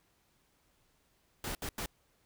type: noise bursts at uneven times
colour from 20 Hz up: pink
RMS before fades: -38 dBFS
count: 3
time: 1.44-1.55 / 1.62-1.69 / 1.78-1.86 s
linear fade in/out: 2 ms
effects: pink hiss -72 dBFS RMS until 2.25 s